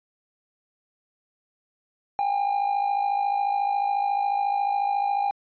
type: tone with amplitude modulation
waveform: triangle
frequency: 805 Hz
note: G5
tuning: 46 cents sharp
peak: -16 dBFS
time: 2.19-5.31 s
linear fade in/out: 0 ms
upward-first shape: sine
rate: 54.1 Hz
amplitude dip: 70%
effects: tanh soft clip ceiling -13 dBFS + resampled to 11025 Hz